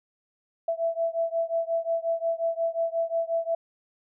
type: beating tone pair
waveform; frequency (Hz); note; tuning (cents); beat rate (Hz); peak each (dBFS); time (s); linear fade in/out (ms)
sine; 662 / 667.6; E5 / E5; +7 / +22; 5.6; -27 / -28; 0.68-3.55; 5
effects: none